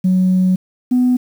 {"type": "tone pair in turn", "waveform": "sine", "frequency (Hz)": [185, 249.7], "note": ["F#3", "B3"], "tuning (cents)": [0, 19], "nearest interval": "perfect fourth", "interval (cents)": 519, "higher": "second", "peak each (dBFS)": -9, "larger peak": "neither", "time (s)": [[0.04, 0.56], [0.91, 1.17]], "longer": "first", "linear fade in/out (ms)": 10, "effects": ["tanh soft clip ceiling -7 dBFS", "7-bit"]}